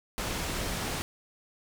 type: low-pass noise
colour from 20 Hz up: pink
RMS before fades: -33 dBFS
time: 0.18-1.02 s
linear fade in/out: 0 ms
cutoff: 11000 Hz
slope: 12 dB/octave
effects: none